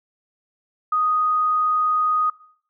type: tone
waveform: sine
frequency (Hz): 1244.5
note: D#6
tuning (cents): 0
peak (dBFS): -17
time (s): 0.92-2.3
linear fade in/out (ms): 5
effects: noise-tail reverb RT60 0.6 s tail -21 dB re dry